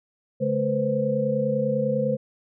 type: tone cluster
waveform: sine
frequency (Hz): 141.1 / 214.8 / 490 / 520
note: C#3 / A3 / B4 / C5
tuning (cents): +31 / -41 / -14 / -11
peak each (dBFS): -29 / -27 / -28 / -24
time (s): 0.4-2.17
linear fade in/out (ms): 20
effects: none